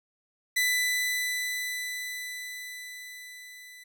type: tone with level ramp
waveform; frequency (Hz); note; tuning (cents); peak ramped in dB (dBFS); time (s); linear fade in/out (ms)
sawtooth; 1993; B6; +15; -19 to -43; 0.56-3.84; 10
effects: none